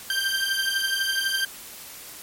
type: beating tone pair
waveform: 20% pulse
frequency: 1568 / 1580 Hz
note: G6 / G6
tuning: 0 / +13 cents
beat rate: 12 Hz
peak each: -21 dBFS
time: 0.1-1.45 s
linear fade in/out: 2 ms
effects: white hiss -41 dBFS RMS until 2.22 s + MP3 64 kbps